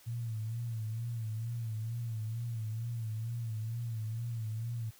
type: tone with vibrato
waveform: sine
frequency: 113.6 Hz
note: A#2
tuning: 44 cents flat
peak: -34 dBFS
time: 0.06-4.91 s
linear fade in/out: 20 ms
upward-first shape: sine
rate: 2.2 Hz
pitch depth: 77 cents each way
effects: white hiss -60 dBFS RMS until 4.99 s